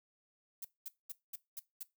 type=noise bursts; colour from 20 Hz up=violet; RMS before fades=-43 dBFS; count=6; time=0.62-1.832 s; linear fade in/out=5 ms; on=27 ms; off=210 ms; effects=noise-tail reverb RT60 0.2 s tail -19 dB re dry